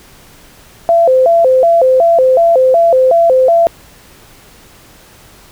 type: tone with vibrato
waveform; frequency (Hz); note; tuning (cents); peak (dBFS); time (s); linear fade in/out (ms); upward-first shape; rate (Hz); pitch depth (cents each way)
sine; 591; D5; +11; -5; 0.89-3.67; 0; square; 2.7; 230
effects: pink hiss -41 dBFS RMS until 5.51 s